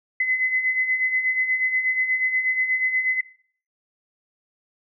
sine beating tone pair, 2025 / 2033.3 Hz, B6 / B6, +43 / +50 cents, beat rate 8.3 Hz, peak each -27 / -20 dBFS, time 0.2-3.21 s, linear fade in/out 5 ms, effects noise-tail reverb RT60 0.5 s tail -18 dB re dry

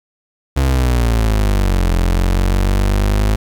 35% pulse exponential two-way sweep, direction down then up, 68.9 to 43.2 to 52.3 Hz, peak -10 dBFS, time 0.56-3.36 s, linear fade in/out 10 ms, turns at 1.94 s, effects 8-bit

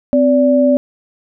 sine tone pair together, 258.2 / 579.6 Hz, C4 / D5, -23 / -23 cents, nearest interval octave + major second, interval 1400 cents, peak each -11 dBFS, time 0.13-0.77 s, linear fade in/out 0 ms, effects none

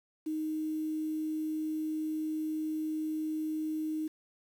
sine tone with quantisation, 311.5 Hz, D#4, 2 cents sharp, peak -31 dBFS, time 0.26-4.08 s, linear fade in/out 10 ms, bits 9, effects none

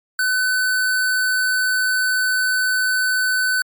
square tone, 1509 Hz, F#6, 34 cents sharp, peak -17 dBFS, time 0.19-3.62 s, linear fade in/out 2 ms, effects MP3 96 kbps

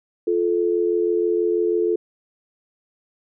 sine tone pair together, 349.2 / 435.4 Hz, F4 / A4, 0 / -18 cents, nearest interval major third, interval 382 cents, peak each -20 dBFS, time 0.27-1.96 s, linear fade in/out 5 ms, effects none

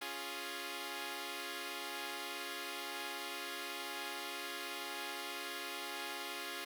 5% pulse chord, Db major, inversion none, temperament equal, 277.2 / 349.2 / 415.3 Hz, Db4 / F4 / Ab4, 0 / 0 / 0 cents, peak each -36 / -33 / -34 dBFS, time 0.01-6.65 s, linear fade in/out 10 ms, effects none

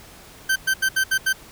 40% pulse tone bursts at uneven times, 1551 Hz, G6, 19 cents flat, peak -16 dBFS, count 6, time 0.49-0.56 / 0.67-0.74 / 0.82-0.89 / 0.96-1.04 / 1.11-1.18 / 1.26-1.33 s, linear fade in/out 10 ms, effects pink hiss -45 dBFS RMS until 1.51 s

